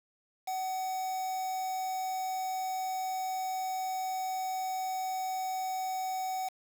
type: tone with quantisation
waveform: triangle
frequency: 752 Hz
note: F#5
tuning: 28 cents sharp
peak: -30 dBFS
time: 0.47-6.49 s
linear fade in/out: 10 ms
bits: 7
effects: none